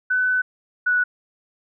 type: tone pair in turn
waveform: sine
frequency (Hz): 1504 / 1474.8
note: F#6 / F#6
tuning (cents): +28 / -6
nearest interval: unison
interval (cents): 34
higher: first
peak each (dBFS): -17 / -16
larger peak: second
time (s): 0.1-0.42 / 0.86-1.04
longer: first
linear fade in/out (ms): 10
effects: none